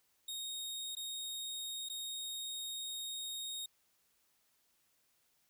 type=tone with dropouts; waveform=sawtooth; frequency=3729 Hz; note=A#7; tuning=in tune; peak=-37 dBFS; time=0.28-3.66 s; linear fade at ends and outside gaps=5 ms; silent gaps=0.952-0.967 / 1.888-1.897 s; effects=white hiss -75 dBFS RMS until 5.49 s